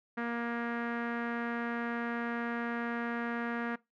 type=tone with low-pass filter; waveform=sawtooth; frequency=235.5 Hz; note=A#3; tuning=18 cents sharp; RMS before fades=-35 dBFS; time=0.17-3.76 s; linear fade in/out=10 ms; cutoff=1700 Hz; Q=3.2; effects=noise-tail reverb RT60 0.2 s tail -21 dB re dry